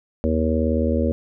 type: harmonic tone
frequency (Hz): 79.3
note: D#2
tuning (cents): +33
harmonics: 1 / 3 / 4 / 5 / 6 / 7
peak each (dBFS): -22 / -22 / -28 / -30 / -26 / -26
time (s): 0.24-1.12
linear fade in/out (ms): 0
effects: none